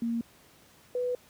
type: tone pair in turn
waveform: sine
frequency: 232.3 / 495.1 Hz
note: A#3 / B4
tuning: -6 / +4 cents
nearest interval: octave + minor second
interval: 1310 cents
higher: second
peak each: -27 dBFS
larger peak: neither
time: 0.02-0.21 / 0.95-1.15 s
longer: second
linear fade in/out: 2 ms
effects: pink hiss -58 dBFS RMS until 1.29 s + high-pass 80 Hz 12 dB/octave